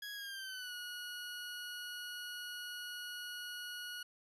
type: tone with pitch glide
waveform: 20% pulse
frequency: 1661.2 to 1454.5 Hz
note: G#6 to F#6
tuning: 0 to -30 cents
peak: -38 dBFS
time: 0.02-4.03 s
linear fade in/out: 5 ms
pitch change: -230 cents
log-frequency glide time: 0.14-0.74 s
effects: resampled to 32000 Hz